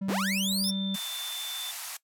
triangle tone, 194 Hz, G3, 18 cents flat, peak -27 dBFS, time 0.01-0.96 s, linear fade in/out 10 ms
sawtooth linear sweep, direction up, 86 to 5530 Hz, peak -25 dBFS, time 0.08-0.71 s, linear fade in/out 10 ms
sine tone with pitch glide, 3568 to 3543 Hz, A7 to A7, +23 to +11 cents, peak -34 dBFS, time 0.64-1.71 s, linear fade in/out 0 ms, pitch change -12 cents, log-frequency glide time 0.82-1.07 s
white band-pass noise, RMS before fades -39 dBFS, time 0.94-1.97 s, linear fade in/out 5 ms, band 660 to 14000 Hz, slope 48 dB/octave
effects noise-tail reverb RT60 0.1 s tail -19 dB re dry

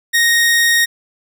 sawtooth tone, 1864.7 Hz, A#6, in tune, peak -7 dBFS, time 0.13-0.86 s, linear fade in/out 20 ms, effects none

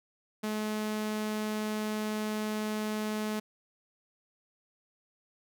sawtooth tone, 214 Hz, A3, 48 cents flat, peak -27 dBFS, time 0.43-3.4 s, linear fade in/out 10 ms, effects none

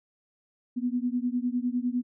sine beating tone pair, 242 / 251.9 Hz, B3 / B3, -35 / +34 cents, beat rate 9.9 Hz, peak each -28 / -29 dBFS, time 0.76-2.03 s, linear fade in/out 20 ms, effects none

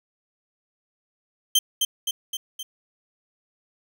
sawtooth tone with echo, 3136 Hz, G7, in tune, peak -12 dBFS, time 1.55-1.59 s, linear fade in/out 5 ms, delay 260 ms, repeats 4, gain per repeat -4 dB, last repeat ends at 2.63 s, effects none

